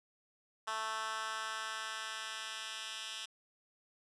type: tone with high-pass filter sweep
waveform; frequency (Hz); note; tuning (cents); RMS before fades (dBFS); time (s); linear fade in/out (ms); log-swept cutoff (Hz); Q
10% pulse; 220; A3; 0; -41; 0.67-3.26; 10; 1100 to 2700; 1.6
effects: resampled to 22050 Hz + 11-bit